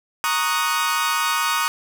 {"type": "chord", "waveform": "sawtooth", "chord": "D# minor seventh", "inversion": "second", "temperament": "equal", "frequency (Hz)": [932.3, 1108.7, 1244.5, 1480], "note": ["A#5", "C#6", "D#6", "F#6"], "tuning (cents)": [0, 0, 0, 0], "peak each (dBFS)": [-22, -22, -19, -23], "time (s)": [0.24, 1.68], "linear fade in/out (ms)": 0, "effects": []}